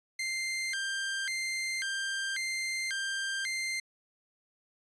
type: tone with vibrato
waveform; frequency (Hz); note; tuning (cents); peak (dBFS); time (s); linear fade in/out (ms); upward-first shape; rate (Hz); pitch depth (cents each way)
sawtooth; 1820; A#6; -42; -28; 0.19-3.8; 5; square; 0.92; 240
effects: resampled to 22050 Hz